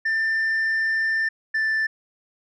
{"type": "tone pair in turn", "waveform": "sine", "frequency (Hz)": [1787, 1765.5], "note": ["A6", "A6"], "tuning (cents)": [26, 5], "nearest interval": "unison", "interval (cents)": 21, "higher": "first", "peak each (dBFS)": [-17, -17], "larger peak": "neither", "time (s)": [[0.05, 1.29], [1.54, 1.87]], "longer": "first", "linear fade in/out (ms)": 10, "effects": ["tanh soft clip ceiling -19 dBFS"]}